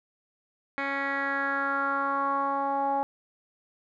10% pulse tone with low-pass filter sweep, 277 Hz, C#4, 1 cent flat, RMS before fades -28 dBFS, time 0.78-3.03 s, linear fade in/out 0 ms, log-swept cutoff 2300 to 800 Hz, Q 4.5, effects none

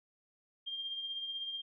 sine tone with tremolo, 3198 Hz, G7, 34 cents sharp, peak -35 dBFS, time 0.66-1.62 s, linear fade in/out 20 ms, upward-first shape triangle, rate 16 Hz, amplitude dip 50%, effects none

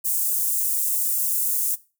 white high-pass noise, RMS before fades -23 dBFS, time 0.04-1.76 s, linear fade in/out 20 ms, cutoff 7900 Hz, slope 24 dB/octave, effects noise-tail reverb RT60 0.3 s tail -18 dB re dry

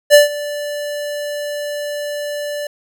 square tone with ADSR envelope, 585 Hz, D5, 7 cents flat, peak -3 dBFS, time 0.1-2.67 s, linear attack 42 ms, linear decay 140 ms, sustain -19 dB, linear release 3 ms, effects none

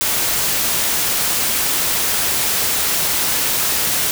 white noise, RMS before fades -18 dBFS, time 0.01-4.11 s, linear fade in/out 0 ms, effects none

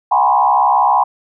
sine tone with frequency modulation, 897 Hz, A5, 33 cents sharp, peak -9 dBFS, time 0.11-1.04 s, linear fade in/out 10 ms, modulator 67.4 Hz, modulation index 2.3, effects none

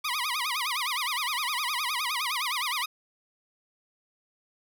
15% pulse tone with vibrato, 1096 Hz, C#6, 20 cents flat, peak -21 dBFS, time 0.04-2.86 s, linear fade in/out 10 ms, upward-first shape sine, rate 9.7 Hz, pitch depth 240 cents each way, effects none

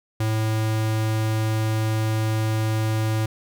square tone, 109.7 Hz, A2, 5 cents flat, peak -21 dBFS, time 0.2-3.26 s, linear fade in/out 5 ms, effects none

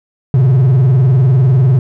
triangle tone with vibrato, 129.9 Hz, C3, 12 cents flat, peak -4 dBFS, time 0.34-1.79 s, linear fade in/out 2 ms, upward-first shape sine, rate 20 Hz, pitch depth 190 cents each way, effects none

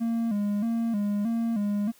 triangle tone with vibrato, 217.2 Hz, A3, 22 cents flat, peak -22 dBFS, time 0-1.92 s, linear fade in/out 20 ms, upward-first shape square, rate 1.6 Hz, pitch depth 100 cents each way, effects white hiss -58 dBFS RMS until 1.99 s

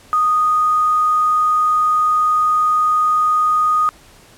sine tone with quantisation, 1240 Hz, D#6, 6 cents flat, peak -12 dBFS, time 0.13-3.89 s, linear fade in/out 0 ms, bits 6, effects pink hiss -46 dBFS RMS until 4.37 s + low-pass 12000 Hz 12 dB/octave

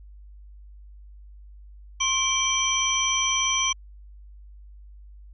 sine tone cluster, 1063 / 2322 / 3157 / 5900 Hz, C6 / D7 / G7 / F#8, +27 / -20 / +12 / -6 cents, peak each -28 / -28 / -26 / -25 dBFS, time 2-3.73 s, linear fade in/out 10 ms, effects added 50 Hz sine -43 dBFS peak until 5.33 s

